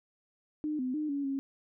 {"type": "tone with pitch steps", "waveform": "sine", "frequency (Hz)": [303.3, 255.2, 304, 282.3, 272.9], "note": ["D#4", "C4", "D#4", "C#4", "C#4"], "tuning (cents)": [-44, -43, -40, 32, -27], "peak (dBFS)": -30, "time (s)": [0.64, 1.39], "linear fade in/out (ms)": 0, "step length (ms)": 150, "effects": []}